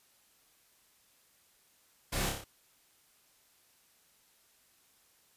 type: noise with echo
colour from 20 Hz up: pink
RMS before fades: -35 dBFS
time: 2.12-2.3 s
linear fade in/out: 10 ms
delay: 29 ms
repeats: 5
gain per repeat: -3 dB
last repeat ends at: 2.445 s
effects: white hiss -67 dBFS RMS until 5.36 s + resampled to 32000 Hz